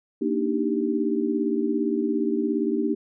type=chord; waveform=sine; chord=Eb major seventh; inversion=second; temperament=equal; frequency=233.1 / 293.7 / 311.1 / 392 Hz; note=Bb3 / D4 / Eb4 / G4; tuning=0 / 0 / 0 / 0 cents; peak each=-27 dBFS; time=0.21-2.95 s; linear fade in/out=10 ms; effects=none